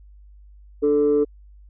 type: tone pair together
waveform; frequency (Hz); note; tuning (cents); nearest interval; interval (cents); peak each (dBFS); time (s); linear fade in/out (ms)
sine; 293.7 / 440; D4 / A4; 0 / 0; perfect fifth; 700; -20 / -15; 0.82-1.25; 20
effects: tanh soft clip ceiling -11 dBFS + added 50 Hz sine -44 dBFS peak until 1.69 s